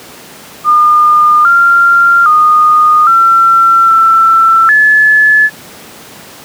sine tone with pitch steps, 1212 / 1386 / 1229 / 1350 / 1337 / 1722 Hz, D#6 / F6 / D#6 / E6 / E6 / A6, -46 / -14 / -22 / +41 / +24 / -38 cents, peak -3 dBFS, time 0.64-5.5 s, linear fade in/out 50 ms, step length 810 ms, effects pink hiss -32 dBFS RMS until 6.44 s + high-pass 150 Hz 12 dB/octave

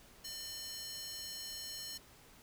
square tone with high-pass filter, 602 Hz, D5, 43 cents sharp, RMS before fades -45 dBFS, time 0.24-1.98 s, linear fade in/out 10 ms, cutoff 4300 Hz, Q 1.6, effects pink hiss -60 dBFS RMS until 2.42 s

